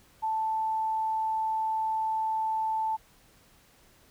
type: tone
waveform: sine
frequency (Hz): 880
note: A5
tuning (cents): 0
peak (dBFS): -26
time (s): 0.22-2.97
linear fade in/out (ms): 20
effects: pink hiss -60 dBFS RMS until 4.1 s